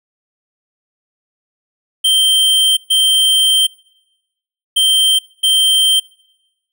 square tone bursts at uneven times, 3136 Hz, G7, in tune, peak -10 dBFS, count 4, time 2.04-2.77 / 2.9-3.67 / 4.76-5.19 / 5.43-6 s, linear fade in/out 10 ms, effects noise-tail reverb RT60 1.0 s tail -25 dB re dry

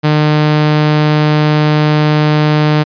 sawtooth tone, 151.5 Hz, D#3, 46 cents flat, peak -4 dBFS, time 0.03-2.84 s, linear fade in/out 20 ms, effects resampled to 11025 Hz

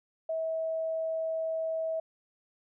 sine tone, 646 Hz, E5, 35 cents flat, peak -29 dBFS, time 0.29-2 s, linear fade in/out 5 ms, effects none

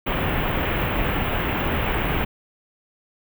pink band-stop noise, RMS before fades -23 dBFS, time 0.06-2.25 s, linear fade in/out 10 ms, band 3100 to 16000 Hz, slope 48 dB/octave, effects none

